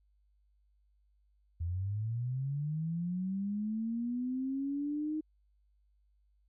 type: linear sweep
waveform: sine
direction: up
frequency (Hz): 81.4 to 312.4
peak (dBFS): -32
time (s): 1.6-5.21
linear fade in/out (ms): 10
effects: added 50 Hz sine -67 dBFS peak until 6.48 s